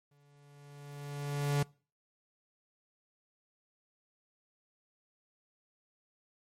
45% pulse tone with exponential growth, 143.6 Hz, D3, 39 cents flat, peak -26 dBFS, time 0.11-1.63 s, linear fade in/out 5 ms, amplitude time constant 330 ms, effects noise-tail reverb RT60 0.4 s tail -25 dB re dry + MP3 64 kbps

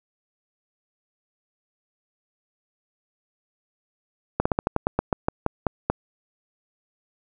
slowing click train, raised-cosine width 1 ms, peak -6 dBFS, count 13, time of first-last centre 4.4-5.9 s, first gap 55 ms, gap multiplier 1.14, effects none

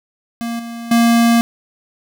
square tone with level steps, 233.1 Hz, A#3, in tune, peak -21 / -27 / -10 dBFS, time 0.41-1.41 s, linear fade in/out 0 ms, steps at 0.59 / 0.91 s, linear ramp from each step 5 ms, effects none

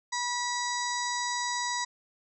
harmonic tone with a mistuned harmonic, 974 Hz, B5, 24 cents flat, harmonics 1 / 2 / 4 / 5 / 6 / 7 / 8, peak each -32 / -35 / -38 / -39 / -40 / -40 / -41 dBFS, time 0.12-1.85 s, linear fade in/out 10 ms, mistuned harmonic 7, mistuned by -27 cents, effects none

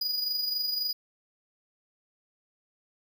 square tone with amplitude modulation, 4915 Hz, D#8, 22 cents flat, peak -26 dBFS, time 0.01-0.93 s, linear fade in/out 5 ms, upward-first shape sine, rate 23.8 Hz, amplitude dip 50%, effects none

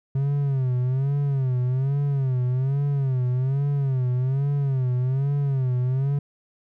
triangle tone with vibrato, 133.5 Hz, C3, 35 cents sharp, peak -18 dBFS, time 0.15-6.19 s, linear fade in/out 5 ms, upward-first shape sine, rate 1.2 Hz, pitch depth 120 cents each way, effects none

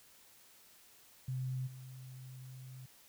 sine tone with level steps, 129.2 Hz, C3, 21 cents flat, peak -35 / -47 dBFS, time 1.28-2.86 s, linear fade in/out 5 ms, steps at 1.66 s, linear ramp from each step 20 ms, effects white hiss -62 dBFS RMS until 3.08 s

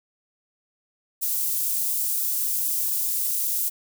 white high-pass noise, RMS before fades -25 dBFS, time 1.21-3.7 s, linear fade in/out 20 ms, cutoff 9400 Hz, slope 12 dB/octave, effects none

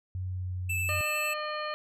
sine tone with pitch glide, 92.3 to 91.13 Hz, F#2 to F#2, -4 to -26 cents, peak -31 dBFS, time 0.15-1.01 s, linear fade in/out 0 ms, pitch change -22 cents, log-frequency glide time 0.25-0.54 s
square tone with vibrato, 2634 Hz, E7, 2 cents flat, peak -30 dBFS, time 0.69-1.34 s, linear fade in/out 10 ms, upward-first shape triangle, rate 11 Hz, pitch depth 14 cents each way
harmonic tone, 606 Hz, D#5, 46 cents flat, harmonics 1 / 2 / 3 / 4 / 5 / 7, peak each -36 / -35 / -40 / -43 / -45 / -43 dBFS, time 0.89-1.74 s, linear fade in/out 0 ms
effects none

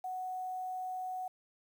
sine tone with quantisation, 741 Hz, F#5, 2 cents sharp, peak -36 dBFS, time 0.04-1.28 s, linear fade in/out 5 ms, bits 10, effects none

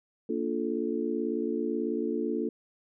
sine chord, Bb major seventh, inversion none, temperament just, 233.1 / 291.4 / 349.6 / 437 Hz, Bb3 / D4 / F4 / A4, 0 / -13 / +2 / -12 cents, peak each -33 dBFS, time 0.29-2.49 s, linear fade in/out 5 ms, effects none

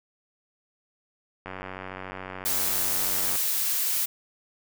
click train, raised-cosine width 0.5 ms, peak -21 dBFS, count 179, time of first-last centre 1.46-3.356 s, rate 93.9 Hz
blue noise, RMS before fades -26 dBFS, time 2.45-4.06 s, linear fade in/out 10 ms
effects none

